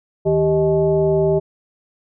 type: tone with frequency modulation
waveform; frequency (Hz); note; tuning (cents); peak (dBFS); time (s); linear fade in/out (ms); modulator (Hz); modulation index
sine; 392; G4; 0; -13; 0.25-1.4; 20; 234; 1
effects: none